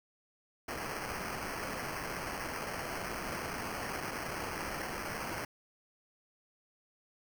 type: noise with sample-and-hold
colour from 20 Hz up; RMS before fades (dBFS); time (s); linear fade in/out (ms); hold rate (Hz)
white; -39; 0.68-5.45; 5; 3675
effects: none